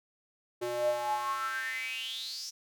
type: tone with high-pass filter sweep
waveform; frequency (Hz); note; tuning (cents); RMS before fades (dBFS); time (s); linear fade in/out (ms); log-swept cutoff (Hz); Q
square; 120.6; B2; -41; -34; 0.61-2.51; 20; 420 to 5700; 9.5
effects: none